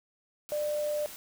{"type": "tone in noise", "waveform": "sine", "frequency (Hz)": 596, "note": "D5", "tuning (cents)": 25, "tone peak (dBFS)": -28, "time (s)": [0.52, 1.06], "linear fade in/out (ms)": 0, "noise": "white", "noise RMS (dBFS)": -45, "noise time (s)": [0.49, 1.16], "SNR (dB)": 14, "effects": []}